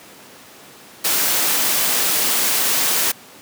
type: noise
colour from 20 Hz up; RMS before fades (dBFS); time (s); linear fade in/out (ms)
white; -18; 1.04-3.12; 10
effects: pink hiss -42 dBFS RMS until 3.41 s + high-pass 200 Hz 12 dB/octave